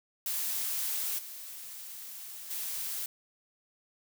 blue noise with level steps, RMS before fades -33 / -44 / -36 dBFS, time 0.26-3.06 s, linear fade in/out 2 ms, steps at 1.18 / 2.5 s, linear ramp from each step 10 ms, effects none

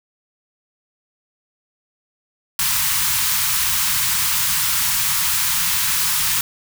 white band-stop noise, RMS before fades -19 dBFS, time 2.59-6.41 s, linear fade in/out 2 ms, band 190 to 870 Hz, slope 96 dB/octave, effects none

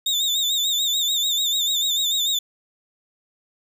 35% pulse tone with vibrato, 3643 Hz, A#7, 41 cents flat, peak -18 dBFS, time 0.06-2.39 s, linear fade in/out 5 ms, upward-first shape sine, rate 6.8 Hz, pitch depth 79 cents each way, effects none

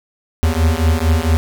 square beating tone pair, 78.3 / 82.7 Hz, D#2 / E2, +11 / +6 cents, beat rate 4.4 Hz, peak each -16 / -16 dBFS, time 0.43-1.37 s, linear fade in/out 0 ms, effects none

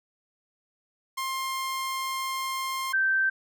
sawtooth / sine tone pair in turn, 1059 / 1557.8 Hz, C6 / G6, +21 / -11 cents, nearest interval perfect fifth, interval 668 cents, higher second, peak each -25 / -21 dBFS, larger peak second, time 1.17-2.93 / 2.93-3.3 s, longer first, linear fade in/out 10 ms, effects none

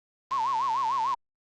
sine tone with vibrato, 987.8 Hz, B5, in tune, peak -24 dBFS, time 0.31-1.15 s, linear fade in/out 10 ms, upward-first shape sine, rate 6.7 Hz, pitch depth 210 cents each way
click train, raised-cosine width 0.2 ms, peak -25 dBFS, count 108, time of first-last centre 0.31-1.139 s, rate 129 Hz
effects Opus 48 kbps

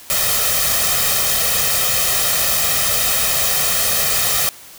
white noise with comb filter, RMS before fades -17 dBFS, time 0.1-4.49 s, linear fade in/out 0 ms, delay 1.6 ms, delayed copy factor +0.75, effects white hiss -40 dBFS RMS until 4.78 s

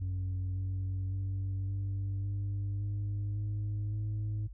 sine tone with pitch steps, 92.8 / 94.53 / 96.29 / 98.09 / 99.92 / 101.79 / 103.68 / 105.62 Hz, F#2 / F#2 / G2 / G2 / G2 / G#2 / G#2 / G#2, +6 / +38 / -30 / +2 / +34 / -34 / -2 / +30 cents, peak -29 dBFS, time 0-4.48 s, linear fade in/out 20 ms, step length 560 ms, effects tanh soft clip ceiling -31 dBFS + added 50 Hz sine -44 dBFS peak until 4.53 s

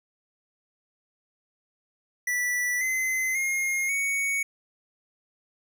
square tone with pitch steps, 1965 / 2050 / 2138 / 2230 Hz, B6 / C7 / C7 / C#7, -9 / -36 / +37 / +10 cents, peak -25 dBFS, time 2.27-4.43 s, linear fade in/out 5 ms, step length 540 ms, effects none

